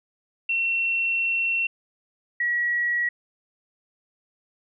sine tone pair in turn, 2715 / 1919.8 Hz, F7 / B6, -50 / -50 cents, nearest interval tritone, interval 600 cents, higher first, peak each -21 dBFS, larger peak neither, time 0.49-1.67 / 2.4-3.09 s, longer first, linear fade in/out 5 ms, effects none

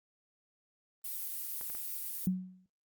violet noise, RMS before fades -39 dBFS, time 1.04-2.27 s, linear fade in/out 10 ms
clicks, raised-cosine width 0.5 ms, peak -34 dBFS, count 3, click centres 1.612 / 1.7 / 1.751 s
sine tone with exponential decay, 184.8 Hz, F#3, 2 cents flat, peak -24 dBFS, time 2.27-2.66 s, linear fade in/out 2 ms, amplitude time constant 83 ms
effects noise-tail reverb RT60 0.2 s tail -22 dB re dry + Opus 32 kbps

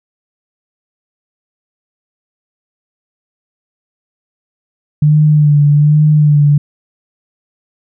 sine tone with vibrato, 148.9 Hz, D3, 24 cents sharp, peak -5 dBFS, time 5.02-6.58 s, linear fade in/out 5 ms, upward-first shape sine, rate 1.2 Hz, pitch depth 39 cents each way, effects none

